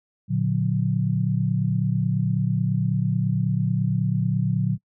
sine chord, Bb augmented, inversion none, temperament just, 116.54 / 145.68 / 182.1 Hz, Bb2 / D3 / F#3, 0 / -14 / -27 cents, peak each -24 dBFS, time 0.28-4.78 s, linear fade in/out 50 ms, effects noise-tail reverb RT60 0.1 s tail -26 dB re dry

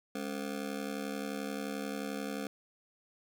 25% pulse ring-modulated tone, 241.3 Hz, B3, 40 cents flat, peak -29 dBFS, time 0.15-2.47 s, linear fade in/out 2 ms, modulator 35.7 Hz, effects none

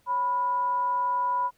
sine tone with frequency modulation, 987.8 Hz, B5, in tune, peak -23 dBFS, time 0.06-1.51 s, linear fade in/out 50 ms, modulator 437 Hz, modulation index 0.22, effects pink hiss -66 dBFS RMS until 1.57 s

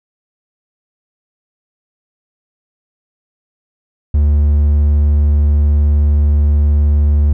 triangle tone, 73.42 Hz, D2, in tune, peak -6 dBFS, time 4.14-7.33 s, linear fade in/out 5 ms, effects none

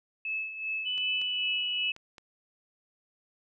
sine tone with tremolo, 2603 Hz, E7, 22 cents flat, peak -29 dBFS, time 0.25-1.92 s, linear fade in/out 2 ms, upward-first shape sine, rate 2.6 Hz, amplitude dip 65%
sine tone with pitch glide, 2988 to 2943 Hz, F#7 to F#7, +16 to -10 cents, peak -29 dBFS, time 0.85-1.92 s, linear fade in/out 20 ms, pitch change -26 cents, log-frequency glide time 1.14-1.54 s
clicks, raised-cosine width 0.2 ms, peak -30 dBFS, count 4, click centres 0.979 / 1.216 / 1.964 / 2.182 s
effects none

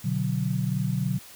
sine chord, B minor, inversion none, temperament equal, 123.47 / 146.83 / 185 Hz, B2 / D3 / F#3, 0 / 0 / 0 cents, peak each -28 dBFS, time 0.04-1.19 s, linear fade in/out 10 ms, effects white hiss -47 dBFS RMS until 1.35 s

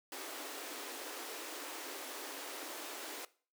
pink high-pass noise, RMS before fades -45 dBFS, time 0.12-3.25 s, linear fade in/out 2 ms, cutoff 270 Hz, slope 96 dB/octave, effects noise-tail reverb RT60 0.4 s tail -19 dB re dry

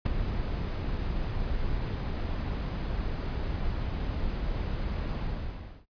brown noise with ADSR envelope, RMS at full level -21 dBFS, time 0.05-5.86 s, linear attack 14 ms, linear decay 6 ms, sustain -10 dB, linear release 670 ms, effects noise-tail reverb RT60 0.1 s tail -21 dB re dry + resampled to 11025 Hz

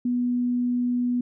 sine tone, 245.1 Hz, B3, 13 cents flat, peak -21 dBFS, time 0.05-1.21 s, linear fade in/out 5 ms, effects none

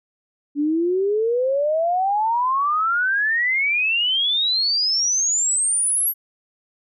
sine exponential sweep, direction up, 283.6 to 11840 Hz, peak -17 dBFS, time 0.55-6.14 s, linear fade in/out 50 ms, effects none

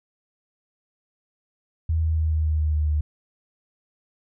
sine tone with pitch steps, 80.6 / 79.81 / 79.03 / 78.26 / 77.5 / 76.74 / 75.99 / 75.25 Hz, E2 / D#2 / D#2 / D#2 / D#2 / D#2 / D#2 / D2, -38 / +45 / +28 / +11 / -6 / -23 / -40 / +43 cents, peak -19 dBFS, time 1.89-3.01 s, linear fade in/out 5 ms, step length 140 ms, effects none

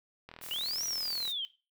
click train, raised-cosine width 0.3 ms, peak -30 dBFS, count 41, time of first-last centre 0.29-1.278 s, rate 40.5 Hz
blue noise, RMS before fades -44 dBFS, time 0.41-1.33 s, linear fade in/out 20 ms
sine linear two-way sweep, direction up then down, 2796 to 5900 to 3028 Hz, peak -32 dBFS, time 0.51-1.45 s, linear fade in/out 0 ms, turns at 0.84 s
effects noise-tail reverb RT60 0.3 s tail -17 dB re dry

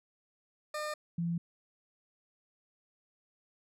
20% pulse / sine tone pair in turn, 605 / 169.77 Hz, D#5 / F3, -49 / -49 cents, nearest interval octave + minor seventh, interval 2200 cents, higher first, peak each -30 / -30 dBFS, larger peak neither, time 0.74-0.94 / 1.18-1.38 s, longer neither, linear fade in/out 5 ms, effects low-pass 11000 Hz 12 dB/octave

